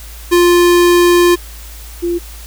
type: tone pair in turn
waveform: square / sine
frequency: 350 / 345.8 Hz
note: F4 / F4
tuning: +4 / -17 cents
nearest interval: unison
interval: 21 cents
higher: first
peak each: -7 / -13 dBFS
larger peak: first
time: 0.31-1.36 / 2.02-2.19 s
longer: first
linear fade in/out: 20 ms
effects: added 55 Hz sine -30 dBFS peak until 2.46 s + white hiss -36 dBFS RMS until 2.46 s